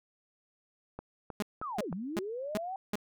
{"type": "click train", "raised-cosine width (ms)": 1, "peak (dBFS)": -26, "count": 4, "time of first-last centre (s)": [0.99, 1.927], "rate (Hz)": 3.2}
{"type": "tone bursts", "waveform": "sawtooth", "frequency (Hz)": 207.7, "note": "G#3", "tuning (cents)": 0, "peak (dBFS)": -26, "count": 5, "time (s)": [1.4, 2.955], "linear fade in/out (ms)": 0, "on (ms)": 23, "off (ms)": 360}
{"type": "linear two-way sweep", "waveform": "sine", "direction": "down then up", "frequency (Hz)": [1334, 160, 784], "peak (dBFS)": -35, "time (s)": [1.62, 2.76], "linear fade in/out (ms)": 2, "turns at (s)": 1.92}
{"effects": []}